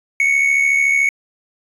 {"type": "tone with amplitude modulation", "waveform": "triangle", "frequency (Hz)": 2217, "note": "C#7", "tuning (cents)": 0, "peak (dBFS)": -8, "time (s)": [0.2, 1.09], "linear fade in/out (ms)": 2, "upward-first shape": "sine", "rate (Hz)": 73.7, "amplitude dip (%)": 55, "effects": ["resampled to 32000 Hz"]}